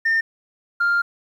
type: tone pair in turn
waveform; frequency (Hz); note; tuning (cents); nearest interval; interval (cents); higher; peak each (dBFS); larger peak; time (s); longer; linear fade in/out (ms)
sine; 1811 / 1398.4; A6 / F6; +49 / +2; major third; 447; first; -14; neither; 0.05-0.21 / 0.8-1.02; second; 10
effects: tanh soft clip ceiling -14 dBFS + 9-bit